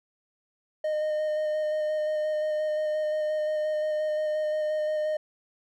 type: tone with vibrato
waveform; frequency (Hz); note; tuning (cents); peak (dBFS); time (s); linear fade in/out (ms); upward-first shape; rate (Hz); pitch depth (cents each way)
triangle; 613; D#5; -26; -23; 0.84-5.17; 5; square; 5.7; 11
effects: none